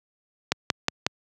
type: click train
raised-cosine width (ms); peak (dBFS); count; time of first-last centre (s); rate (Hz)
0.2; -3; 4; 0.52-1.065; 5.5
effects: high-pass 100 Hz 12 dB/octave